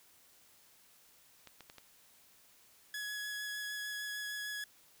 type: clicks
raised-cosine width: 0.2 ms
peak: -33 dBFS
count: 4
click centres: 1.473 / 1.607 / 1.699 / 1.783 s
type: tone with vibrato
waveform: sawtooth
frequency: 1683 Hz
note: G#6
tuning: 23 cents sharp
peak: -35 dBFS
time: 2.94-4.64 s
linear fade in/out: 2 ms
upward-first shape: sine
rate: 6.6 Hz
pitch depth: 10 cents each way
effects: white hiss -64 dBFS RMS until 5 s